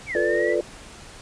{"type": "linear two-way sweep", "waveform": "sine", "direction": "down then up", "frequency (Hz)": [2400, 1700, 2005], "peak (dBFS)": -26, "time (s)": [0.06, 0.56], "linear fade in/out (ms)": 50, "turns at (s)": 0.17}
{"type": "chord", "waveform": "sine", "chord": "B half-diminished seventh", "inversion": "second", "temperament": "equal", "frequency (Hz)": [349.2, 440, 493.9, 587.3], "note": ["F4", "A4", "B4", "D5"], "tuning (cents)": [0, 0, 0, 0], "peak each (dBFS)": -25, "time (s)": [0.15, 0.61], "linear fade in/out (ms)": 2}
{"effects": ["pink hiss -43 dBFS RMS until 1.21 s", "resampled to 22050 Hz"]}